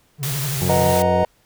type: tone with vibrato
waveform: triangle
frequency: 138.59 Hz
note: C#3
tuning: in tune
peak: -21 dBFS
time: 0.18-0.96 s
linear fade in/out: 50 ms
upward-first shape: triangle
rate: 12 Hz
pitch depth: 170 cents each way
type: noise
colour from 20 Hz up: white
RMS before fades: -27 dBFS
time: 0.23-1.02 s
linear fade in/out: 0 ms
type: harmonic tone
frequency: 90.6 Hz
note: F#2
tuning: 36 cents flat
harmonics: 1 / 2 / 3 / 4 / 5 / 6 / 7 / 8 / 9 / 10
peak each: -24 / -23 / -35 / -28 / -32 / -39 / -42 / -44 / -36 / -42 dBFS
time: 0.61-1.24 s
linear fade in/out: 5 ms
type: chord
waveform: triangle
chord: B major seventh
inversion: none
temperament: equal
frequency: 493.9 / 622.3 / 740 / 932.3 Hz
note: B4 / D#5 / F#5 / A#5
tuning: 0 / 0 / 0 / 0 cents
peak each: -20 / -17 / -22 / -21 dBFS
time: 0.69-1.25 s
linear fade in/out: 2 ms
effects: pink hiss -59 dBFS RMS until 1.45 s